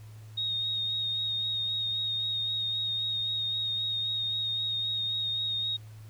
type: tone with vibrato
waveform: sine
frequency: 3729 Hz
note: A#7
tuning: in tune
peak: -28 dBFS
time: 0.37-5.77 s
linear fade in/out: 10 ms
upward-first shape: sine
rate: 3.8 Hz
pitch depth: 20 cents each way
effects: added 108 Hz sine -44 dBFS peak until 6.09 s + pink hiss -59 dBFS RMS until 6.09 s